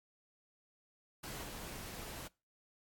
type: noise with level steps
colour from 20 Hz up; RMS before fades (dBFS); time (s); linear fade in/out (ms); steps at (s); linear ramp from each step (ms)
pink; -45 / -47; 1.23-2.28; 10; 1.43; 10
effects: noise-tail reverb RT60 0.3 s tail -24 dB re dry + AAC 64 kbps